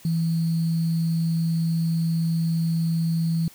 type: tone with sample-and-hold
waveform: sine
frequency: 164.81 Hz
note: E3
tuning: in tune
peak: -20 dBFS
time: 0.05-3.48 s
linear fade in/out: 2 ms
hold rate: 4410 Hz
effects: white hiss -50 dBFS RMS until 3.54 s